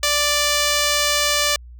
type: tone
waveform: 5% pulse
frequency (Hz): 587.3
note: D5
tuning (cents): 0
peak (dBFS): -5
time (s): 0.03-1.56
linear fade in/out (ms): 2
effects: added 60 Hz sine -37 dBFS peak until 1.79 s